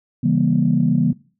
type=chord; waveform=sine; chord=C# diminished seventh; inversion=none; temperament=just; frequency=138.59 / 166.31 / 199.57 / 239.5 Hz; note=C#3 / E3 / G3 / Bb3; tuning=0 / +16 / +31 / +47 cents; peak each=-20 / -19 / -21 / -18 dBFS; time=0.23-1.13 s; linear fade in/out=10 ms; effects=noise-tail reverb RT60 0.4 s tail -20 dB re dry + tanh soft clip ceiling -4 dBFS